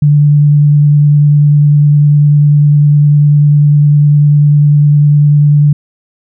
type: tone with vibrato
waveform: sine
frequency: 146.83 Hz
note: D3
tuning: in tune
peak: -3 dBFS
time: 0.02-5.73 s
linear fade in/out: 5 ms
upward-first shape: triangle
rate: 10 Hz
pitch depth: 15 cents each way
effects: none